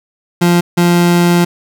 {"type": "tone pair in turn", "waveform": "30% pulse", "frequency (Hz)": [173.9, 173.9], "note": ["F3", "F3"], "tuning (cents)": [-7, -7], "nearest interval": "unison", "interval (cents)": 0, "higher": "neither", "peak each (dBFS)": -5, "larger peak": "neither", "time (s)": [[0.41, 0.61], [0.77, 1.45]], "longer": "second", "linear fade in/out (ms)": 10, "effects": []}